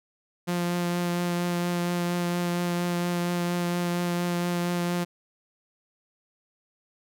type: tone with vibrato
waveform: sawtooth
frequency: 174.9 Hz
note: F3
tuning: 3 cents sharp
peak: -21 dBFS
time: 0.47-5.05 s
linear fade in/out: 20 ms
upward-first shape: triangle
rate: 4.3 Hz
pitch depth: 14 cents each way
effects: none